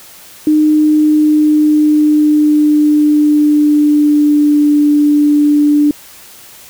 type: tone with pitch glide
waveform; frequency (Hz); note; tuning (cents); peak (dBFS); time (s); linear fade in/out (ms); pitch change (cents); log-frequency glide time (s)
sine; 305.7 to 294.4; D#4 to D4; -30 to +4; -6; 0.47-5.91; 2; -66; 0.58-4.76
effects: white hiss -37 dBFS RMS until 6.69 s